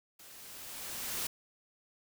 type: noise with level ramp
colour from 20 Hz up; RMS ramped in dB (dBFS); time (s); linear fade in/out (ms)
white; -54 to -35; 0.19-1.27; 5
effects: none